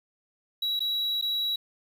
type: tone with dropouts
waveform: triangle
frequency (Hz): 3890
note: B7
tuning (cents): -27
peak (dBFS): -24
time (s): 0.62-1.56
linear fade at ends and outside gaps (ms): 5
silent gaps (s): 0.794-0.804 / 1.214-1.223
effects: 9-bit